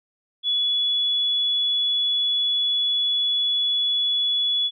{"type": "tone", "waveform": "sine", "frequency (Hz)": 3406, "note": "G#7", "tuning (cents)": 43, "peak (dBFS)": -19, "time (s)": [0.43, 4.71], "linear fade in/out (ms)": 50, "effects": []}